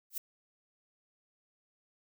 violet noise with exponential growth, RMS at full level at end -30 dBFS, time 0.1-0.18 s, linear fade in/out 5 ms, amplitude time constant 17 ms, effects none

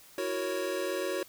square chord, F# dominant seventh, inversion third, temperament equal, 329.6 / 370 / 466.2 / 554.4 Hz, E4 / F#4 / A#4 / C#5, 0 / 0 / 0 / 0 cents, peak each -40 / -35 / -40 / -35 dBFS, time 0.18-1.23 s, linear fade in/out 2 ms, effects white hiss -55 dBFS RMS until 1.28 s

